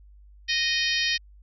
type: harmonic tone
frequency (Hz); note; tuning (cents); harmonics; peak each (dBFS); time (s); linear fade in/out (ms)
620; D#5; -6; 3 / 4 / 5 / 6 / 7 / 8 / 9; -28 / -29 / -30 / -31 / -31 / -32 / -33; 0.48-1.18; 20
effects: added 50 Hz sine -48 dBFS peak until 1.42 s